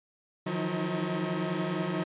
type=tone cluster; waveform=25% pulse; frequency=155.7 / 169.8 / 180.2 / 316.6 / 639 Hz; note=D#3 / F3 / F#3 / D#4 / D#5; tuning=+2 / -48 / -45 / +30 / +46 cents; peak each=-32 / -35 / -28 / -34 / -36 dBFS; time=0.46-2.04 s; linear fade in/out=10 ms; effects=resampled to 8000 Hz